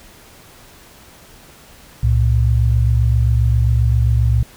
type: tone pair together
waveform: sine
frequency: 66.97 / 114.5 Hz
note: C2 / A#2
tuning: +41 / -31 cents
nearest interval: major sixth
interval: 928 cents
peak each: -14 dBFS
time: 2.03-4.43 s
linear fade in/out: 5 ms
effects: pink hiss -44 dBFS RMS until 4.56 s